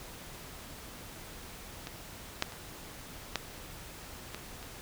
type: clicks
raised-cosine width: 0.2 ms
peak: -22 / -10 / -29 / -12 / -21 / -30 dBFS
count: 6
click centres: 1.871 / 2.424 / 2.522 / 3.357 / 4.346 / 4.628 s
effects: pink hiss -47 dBFS RMS until 4.81 s